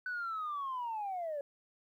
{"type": "linear sweep", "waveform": "sine", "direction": "down", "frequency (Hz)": [1509, 554.4], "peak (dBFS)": -34, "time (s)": [0.06, 1.41], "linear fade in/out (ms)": 2, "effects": ["tanh soft clip ceiling -32 dBFS", "12-bit"]}